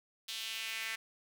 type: tone with high-pass filter sweep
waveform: sawtooth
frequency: 223.2 Hz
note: A3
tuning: 25 cents sharp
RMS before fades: -40 dBFS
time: 0.28-0.96 s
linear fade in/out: 10 ms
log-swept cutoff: 3500 to 2000 Hz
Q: 2.6
effects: none